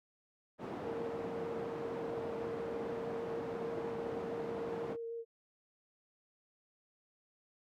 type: band-pass noise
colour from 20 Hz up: white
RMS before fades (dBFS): -43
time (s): 0.58-4.97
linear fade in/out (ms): 50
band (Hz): 140 to 600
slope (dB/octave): 12
type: tone with vibrato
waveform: sine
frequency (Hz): 462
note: A#4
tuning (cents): -16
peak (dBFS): -39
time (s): 0.82-5.25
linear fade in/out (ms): 50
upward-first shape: square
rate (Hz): 6.3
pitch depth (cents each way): 9
effects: none